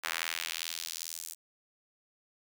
sawtooth tone with high-pass filter sweep, 82.41 Hz, E2, in tune, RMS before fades -38 dBFS, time 0.03-1.35 s, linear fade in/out 20 ms, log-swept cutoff 1500 to 8100 Hz, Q 1.2, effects none

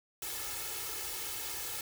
white noise with comb filter, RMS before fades -39 dBFS, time 0.22-1.81 s, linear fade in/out 2 ms, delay 2.3 ms, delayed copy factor +0.95, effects none

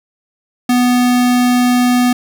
square tone, 246.9 Hz, B3, in tune, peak -10 dBFS, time 0.69-2.13 s, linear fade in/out 5 ms, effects none

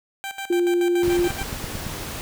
15% pulse tone with tremolo, 784 Hz, G5, in tune, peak -22 dBFS, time 0.24-1.43 s, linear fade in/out 0 ms, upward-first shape square, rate 7 Hz, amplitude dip 75%
sine tone, 350 Hz, F4, 4 cents sharp, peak -17 dBFS, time 0.5-1.28 s, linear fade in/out 5 ms
pink noise, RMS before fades -32 dBFS, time 1.03-2.21 s, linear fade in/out 0 ms
click train, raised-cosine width 5 ms, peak -18 dBFS, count 8, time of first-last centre 1.08-1.867 s, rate 8.9 Hz
effects none

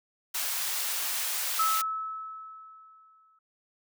white high-pass noise, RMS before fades -31 dBFS, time 0.34-1.82 s, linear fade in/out 10 ms, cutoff 820 Hz, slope 12 dB/octave
sine tone with exponential decay, 1300 Hz, E6, 24 cents flat, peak -22 dBFS, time 1.59-3.39 s, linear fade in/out 5 ms, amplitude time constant 390 ms
effects none

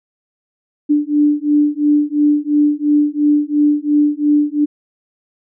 sine beating tone pair, 293.7 / 296.6 Hz, D4 / D4, 0 / +17 cents, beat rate 2.9 Hz, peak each -14 dBFS, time 0.89-4.66 s, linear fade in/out 20 ms, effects none

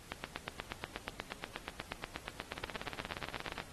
two click trains, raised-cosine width 0.3 ms, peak -23 / -21 dBFS, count 18 / 30, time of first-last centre 2.58-3.58 / 0.12-3.601 s, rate 17 / 8.33 Hz, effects pink hiss -55 dBFS RMS until 3.72 s + AAC 32 kbps

